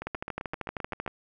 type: two click trains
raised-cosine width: 0.5 ms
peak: -20 / -17 dBFS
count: 9 / 14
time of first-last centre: 0.02-1.063 / 0.07-1.078 s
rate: 7.67 / 12.9 Hz
effects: none